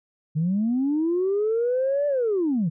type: linear two-way sweep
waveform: sine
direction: up then down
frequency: 147.4 to 587.3 to 147.4 Hz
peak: -19 dBFS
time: 0.35-2.7 s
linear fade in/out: 20 ms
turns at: 2.07 s
effects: tanh soft clip ceiling -16 dBFS